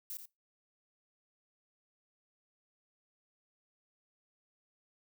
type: noise with echo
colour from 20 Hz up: violet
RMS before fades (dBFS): -42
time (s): 0.1-0.17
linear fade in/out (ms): 0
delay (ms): 85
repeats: 1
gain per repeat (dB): -8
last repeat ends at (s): 0.255
effects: noise-tail reverb RT60 0.2 s tail -21 dB re dry